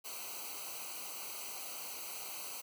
white noise with comb filter, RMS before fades -44 dBFS, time 0.04-2.62 s, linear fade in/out 20 ms, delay 0.57 ms, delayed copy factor -1, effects none

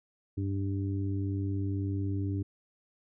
harmonic tone, 98 Hz, G2, in tune, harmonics 1 / 2 / 3 / 4, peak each -30 / -43 / -35 / -44 dBFS, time 0.37-2.43 s, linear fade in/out 10 ms, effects none

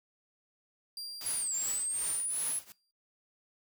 40% pulse tone with exponential decay, 4758 Hz, D8, 22 cents sharp, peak -37 dBFS, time 0.97-2.91 s, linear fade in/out 2 ms, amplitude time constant 420 ms
white noise with tremolo, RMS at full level -40 dBFS, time 1.21-2.72 s, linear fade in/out 0 ms, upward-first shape triangle, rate 2.6 Hz, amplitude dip 95%
sine linear two-way sweep, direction down then up, 10800 to 7280 to 10800 Hz, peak -31 dBFS, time 1.26-2.59 s, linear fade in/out 2 ms, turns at 1.55 s
effects noise-tail reverb RT60 0.2 s tail -20 dB re dry

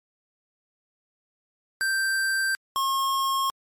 square tone pair in turn, 1568 / 1080.3 Hz, G6 / C#6, 0 / -45 cents, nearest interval tritone, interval 645 cents, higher first, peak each -23 / -23 dBFS, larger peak neither, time 1.81-2.55 / 2.76-3.5 s, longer neither, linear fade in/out 0 ms, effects MP3 64 kbps

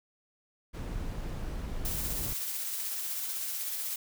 brown noise, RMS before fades -36 dBFS, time 0.73-2.34 s, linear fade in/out 20 ms
blue noise with tremolo, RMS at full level -34 dBFS, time 1.85-3.96 s, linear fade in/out 2 ms, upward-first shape sine, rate 16 Hz, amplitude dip 25%
effects none

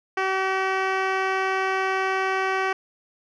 10% pulse tone with low-pass filter, 381.3 Hz, G4, 48 cents flat, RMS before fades -24 dBFS, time 0.17-2.73 s, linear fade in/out 5 ms, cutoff 2900 Hz, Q 0.77, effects none

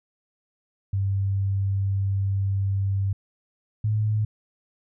sine tone pair in turn, 98 / 107.12 Hz, G2 / A2, 0 / -46 cents, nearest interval major second, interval 154 cents, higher second, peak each -21 / -20 dBFS, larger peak second, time 0.93-3.13 / 3.84-4.25 s, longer first, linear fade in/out 5 ms, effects none

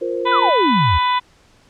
sine chord, F suspended fourth, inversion none, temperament equal, 349.2 / 466.2 / 523.3 Hz, F4 / Bb4 / C5, 0 / 0 / 0 cents, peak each -24 dBFS, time 0.01-0.5 s, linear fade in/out 10 ms
harmonic tone, 497.3 Hz, B4, 12 cents sharp, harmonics 2 / 3 / 4 / 5 / 6 / 7 / 8, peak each -15 / -31 / -26 / -30 / -33 / -26 / -38 dBFS, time 0.25-1.2 s, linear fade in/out 20 ms
sine exponential sweep, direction down, 1568 to 69.3 Hz, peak -15 dBFS, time 0.31-0.99 s, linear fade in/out 20 ms
effects pink hiss -53 dBFS RMS until 1.69 s + low-pass 7000 Hz 12 dB/octave

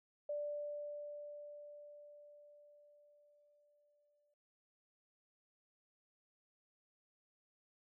sine tone with exponential decay, 587.3 Hz, D5, in tune, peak -37 dBFS, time 0.29-4.34 s, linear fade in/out 5 ms, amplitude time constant 880 ms, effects none

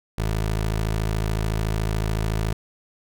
20% pulse tone, 53.8 Hz, A1, 38 cents flat, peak -17 dBFS, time 0.18-2.53 s, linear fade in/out 5 ms, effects none

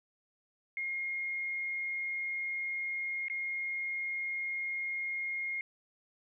sine tone with dropouts, 2140 Hz, C7, 38 cents sharp, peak -33 dBFS, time 0.77-5.61 s, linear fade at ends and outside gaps 1 ms, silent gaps 3.283-3.299 s, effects none

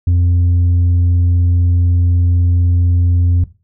sine tone, 87.6 Hz, F2, 6 cents sharp, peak -6 dBFS, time 0.07-3.44 s, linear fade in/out 5 ms, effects noise-tail reverb RT60 0.3 s tail -17 dB re dry + tanh soft clip ceiling -8 dBFS

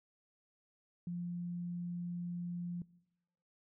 sine tone, 174.61 Hz, F3, in tune, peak -37 dBFS, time 1.07-2.82 s, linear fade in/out 2 ms, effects noise-tail reverb RT60 0.9 s tail -22 dB re dry

